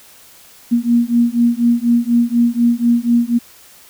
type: beating tone pair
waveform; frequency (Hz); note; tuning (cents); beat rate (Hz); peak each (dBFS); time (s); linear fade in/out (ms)
sine; 235 / 239.1; A#3 / A#3; +14 / +44; 4.1; -14; 0.71-3.39; 20
effects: white hiss -44 dBFS RMS until 3.89 s